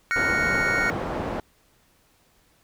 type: chord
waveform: triangle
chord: Gb major seventh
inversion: third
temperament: equal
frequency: 1396.9 / 1480 / 1864.7 / 2217 Hz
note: F6 / Gb6 / Bb6 / Db7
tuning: 0 / 0 / 0 / 0 cents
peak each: -25 dBFS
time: 0.11-0.9 s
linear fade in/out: 0 ms
type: low-pass noise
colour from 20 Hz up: white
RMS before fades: -29 dBFS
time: 0.16-1.4 s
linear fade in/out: 2 ms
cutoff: 740 Hz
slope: 12 dB/octave
effects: pink hiss -62 dBFS RMS until 2.63 s